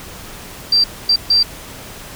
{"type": "tone bursts at uneven times", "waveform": "sine", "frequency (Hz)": 4699, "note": "D8", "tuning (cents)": 0, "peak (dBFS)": -9, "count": 3, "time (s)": [[0.72, 0.84], [1.09, 1.16], [1.3, 1.43]], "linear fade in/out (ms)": 5, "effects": ["pink hiss -34 dBFS RMS until 2.15 s"]}